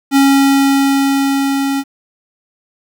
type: tone with level ramp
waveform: square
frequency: 275.1 Hz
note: C#4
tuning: 13 cents flat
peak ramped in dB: -7 to -15 dBFS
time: 0.11-1.84 s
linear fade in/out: 50 ms
effects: 8-bit